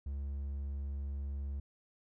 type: tone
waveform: triangle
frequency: 69.8 Hz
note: C#2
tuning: 13 cents sharp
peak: -34 dBFS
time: 0.06-1.6 s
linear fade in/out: 5 ms
effects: none